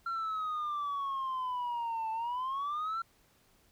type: exponential two-way sweep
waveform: sine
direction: down then up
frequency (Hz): 1370 to 880 to 1370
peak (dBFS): -30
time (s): 0.06-3.02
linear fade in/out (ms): 5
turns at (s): 2.11
effects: tanh soft clip ceiling -31 dBFS + pink hiss -67 dBFS RMS until 3.71 s